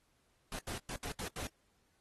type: noise bursts at uneven times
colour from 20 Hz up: pink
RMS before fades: -42 dBFS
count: 6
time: 0.52-0.59 / 0.67-0.78 / 0.89-0.96 / 1.03-1.12 / 1.19-1.28 / 1.36-1.47 s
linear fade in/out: 2 ms
effects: pink hiss -75 dBFS RMS until 2 s + AAC 32 kbps